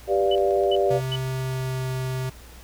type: chord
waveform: sine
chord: G dominant seventh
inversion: none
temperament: equal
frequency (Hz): 392 / 493.9 / 587.3 / 698.5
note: G4 / B4 / D5 / F5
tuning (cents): 0 / 0 / 0 / 0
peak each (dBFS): -21 / -27 / -23 / -26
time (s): 0.07-1.01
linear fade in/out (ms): 50
type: tone bursts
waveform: sine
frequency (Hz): 2982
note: F#7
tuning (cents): +13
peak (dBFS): -26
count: 3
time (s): 0.31-1.159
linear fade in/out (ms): 5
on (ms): 43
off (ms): 360
type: click train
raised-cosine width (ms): 0.2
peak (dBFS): -29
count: 10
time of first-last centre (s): 0.38-1.534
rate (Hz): 7.8
type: tone with pitch glide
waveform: square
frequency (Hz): 130.81 to 129.83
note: C3 to C3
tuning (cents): 0 to -13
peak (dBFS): -26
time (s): 0.9-2.3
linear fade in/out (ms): 10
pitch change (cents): -13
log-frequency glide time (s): 1.35-1.93
effects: added 60 Hz sine -44 dBFS peak until 2.63 s + pink hiss -48 dBFS RMS until 2.63 s